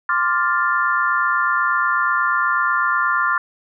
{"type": "chord", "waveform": "sine", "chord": "D minor seventh", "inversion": "third", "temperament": "equal with one note detuned", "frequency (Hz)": [1046.5, 1174.7, 1396.9, 1766.1], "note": ["C6", "D6", "F6", "A6"], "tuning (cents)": [0, 0, 0, 6], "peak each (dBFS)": [-22, -22, -19, -23], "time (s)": [0.09, 3.38], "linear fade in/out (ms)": 2, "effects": []}